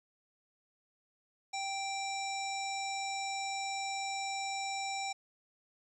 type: harmonic tone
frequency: 783 Hz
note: G5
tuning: 2 cents flat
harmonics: 1 / 3 / 5 / 7 / 9 / 10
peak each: -37 / -41 / -45 / -45 / -46 / -51 dBFS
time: 1.53-5.13 s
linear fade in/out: 10 ms
effects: 12-bit